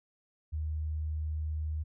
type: tone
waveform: sine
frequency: 77.3 Hz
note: D#2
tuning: 11 cents flat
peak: -31 dBFS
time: 0.52-1.84 s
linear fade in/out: 20 ms
effects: none